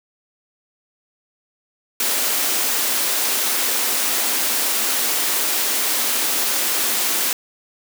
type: high-pass noise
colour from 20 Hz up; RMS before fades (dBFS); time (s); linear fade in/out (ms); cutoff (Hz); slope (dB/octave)
white; -20; 2-7.33; 2; 220; 48
effects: none